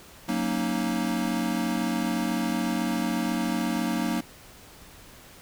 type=chord; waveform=square; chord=D# minor seventh; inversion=first; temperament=equal; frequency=185 / 233.1 / 277.2 / 311.1 Hz; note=F#3 / A#3 / C#4 / D#4; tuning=0 / 0 / 0 / 0 cents; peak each=-32 / -29 / -34 / -32 dBFS; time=0.28-4.21 s; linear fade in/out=10 ms; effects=pink hiss -49 dBFS RMS until 5.41 s